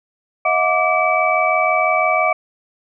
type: tone cluster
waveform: sine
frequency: 635 / 721 / 1168 / 2298 Hz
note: D#5 / F#5 / D6 / D7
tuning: +35 / -45 / -10 / -38 cents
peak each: -19 dBFS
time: 0.45-2.33 s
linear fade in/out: 5 ms
effects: none